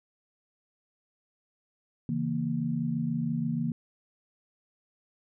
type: chord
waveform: sine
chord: A# diminished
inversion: first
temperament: equal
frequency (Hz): 138.59 / 164.81 / 233.1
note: C#3 / E3 / A#3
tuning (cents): 0 / 0 / 0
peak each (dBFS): -34 / -31 / -30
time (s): 2.09-3.72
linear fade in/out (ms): 2
effects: none